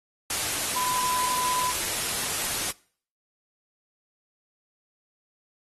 sine tone in noise, 1002 Hz, B5, 25 cents sharp, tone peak -27 dBFS, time 0.76-1.71 s, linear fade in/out 2 ms, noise white, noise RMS -28 dBFS, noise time 0.3-2.71 s, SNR -2 dB, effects noise-tail reverb RT60 0.5 s tail -23 dB re dry + AAC 32 kbps

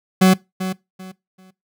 40% pulse tone with echo, 187 Hz, F#3, 19 cents sharp, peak -8 dBFS, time 0.21-0.34 s, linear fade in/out 10 ms, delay 390 ms, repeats 3, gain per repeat -12 dB, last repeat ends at 1.51 s, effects noise-tail reverb RT60 0.2 s tail -21 dB re dry

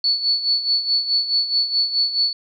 sine tone with tremolo, 4439 Hz, C#8, 2 cents sharp, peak -14 dBFS, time 0.04-2.33 s, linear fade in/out 2 ms, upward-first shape sine, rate 4.7 Hz, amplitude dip 70%, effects none

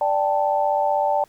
sine chord, D suspended fourth, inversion none, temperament equal, 587.3 / 784 / 880 Hz, D5 / G5 / A5, 0 / 0 / 0 cents, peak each -22 dBFS, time 0.01-1.24 s, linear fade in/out 2 ms, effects pink hiss -57 dBFS RMS until 1.28 s

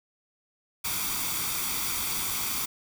white noise with comb filter, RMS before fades -30 dBFS, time 0.84-2.66 s, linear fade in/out 10 ms, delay 0.86 ms, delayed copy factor +0.6, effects none

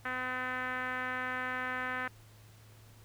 5% pulse tone with low-pass filter, 254.3 Hz, C4, 49 cents flat, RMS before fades -36 dBFS, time 0.05-2.08 s, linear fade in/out 5 ms, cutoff 1700 Hz, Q 2.8, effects added 108 Hz sine -55 dBFS peak until 3.04 s + pink hiss -61 dBFS RMS until 3.04 s

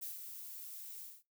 violet noise with ADSR envelope, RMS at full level -42 dBFS, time 0.01-1.23 s, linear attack 19 ms, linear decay 140 ms, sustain -6 dB, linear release 210 ms, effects noise-tail reverb RT60 0.2 s tail -20 dB re dry

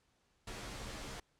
pink noise with comb filter, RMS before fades -45 dBFS, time 0.47-1.2 s, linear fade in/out 5 ms, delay 12 ms, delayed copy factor -0.6, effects pink hiss -75 dBFS RMS until 1.39 s + low-pass 8000 Hz 12 dB/octave

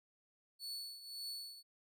40% pulse tone with tremolo, 4435 Hz, C#8, in tune, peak -40 dBFS, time 0.59-1.63 s, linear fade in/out 50 ms, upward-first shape triangle, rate 1.8 Hz, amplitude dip 75%, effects none

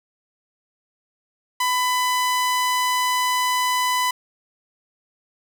sawtooth tone, 1000 Hz, B5, 21 cents sharp, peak -15 dBFS, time 1.6-4.11 s, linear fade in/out 5 ms, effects none

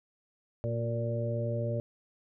harmonic tone with a mistuned harmonic, 116.54 Hz, A#2, in tune, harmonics 1 / 2 / 3 / 4 / 5, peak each -31 / -40 / -42 / -39 / -35 dBFS, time 0.64-1.8 s, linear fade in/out 0 ms, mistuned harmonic 3, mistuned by +35 cents, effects none

